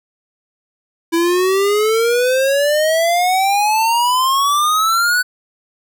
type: exponential sweep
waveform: square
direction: up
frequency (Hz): 329.6 to 1501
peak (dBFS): -13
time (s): 1.12-5.23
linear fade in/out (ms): 20
effects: none